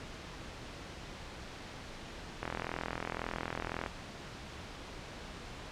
click train, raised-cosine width 0.5 ms, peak -20 dBFS, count 61, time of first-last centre 2.43-3.862 s, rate 41.9 Hz, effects pink hiss -46 dBFS RMS until 5.71 s + low-pass 5000 Hz 12 dB/octave

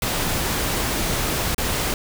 pink noise with dropouts, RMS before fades -23 dBFS, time 0.02-1.94 s, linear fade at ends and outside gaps 2 ms, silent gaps 1.546-1.58 s, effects none

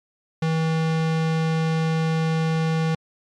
square tone, 160.9 Hz, E3, 42 cents flat, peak -20 dBFS, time 0.42-2.95 s, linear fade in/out 5 ms, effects low-pass 5000 Hz 12 dB/octave + MP3 96 kbps

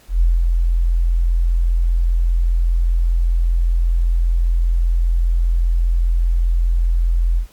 sine tone with ADSR envelope, 42.53 Hz, F1, 45 cents flat, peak -9 dBFS, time 0.08-7.47 s, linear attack 130 ms, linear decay 190 ms, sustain -3 dB, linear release 96 ms, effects pink hiss -50 dBFS RMS until 7.52 s + MP3 96 kbps

